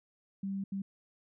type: tone bursts at uneven times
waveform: sine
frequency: 195.5 Hz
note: G3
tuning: 4 cents flat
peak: -33 dBFS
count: 2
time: 0.43-0.64 / 0.72-0.82 s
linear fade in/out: 5 ms
effects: none